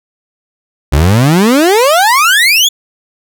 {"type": "exponential sweep", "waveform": "30% pulse", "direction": "up", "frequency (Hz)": [65.41, 3520], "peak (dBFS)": -3, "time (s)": [0.92, 2.69], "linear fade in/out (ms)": 10, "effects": []}